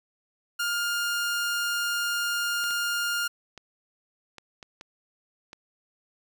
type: tone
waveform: sawtooth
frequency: 1410 Hz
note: F6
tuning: 16 cents sharp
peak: -22 dBFS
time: 0.59-3.28 s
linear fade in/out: 10 ms
type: clicks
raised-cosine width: 0.2 ms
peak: -25 dBFS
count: 7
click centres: 2.64 / 2.708 / 3.577 / 4.383 / 4.628 / 4.811 / 5.531 s
effects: none